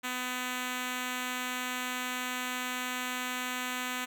5% pulse tone with notch filter, 251.2 Hz, B3, 30 cents sharp, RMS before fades -35 dBFS, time 0.03-4.06 s, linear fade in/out 20 ms, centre 580 Hz, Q 1.5, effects none

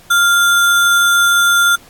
sine tone with sample-and-hold, 1396.9 Hz, F6, in tune, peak -8 dBFS, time 0.1-1.76 s, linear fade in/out 10 ms, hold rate 4900 Hz, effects pink hiss -44 dBFS RMS until 1.89 s + AAC 64 kbps

